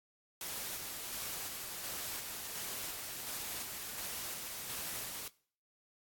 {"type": "noise with tremolo", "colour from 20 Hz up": "white", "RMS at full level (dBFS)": -41, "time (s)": [0.41, 5.28], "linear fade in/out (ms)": 2, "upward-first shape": "square", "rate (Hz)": 1.4, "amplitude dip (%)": 25, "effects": ["noise-tail reverb RT60 0.5 s tail -21 dB re dry", "AAC 64 kbps"]}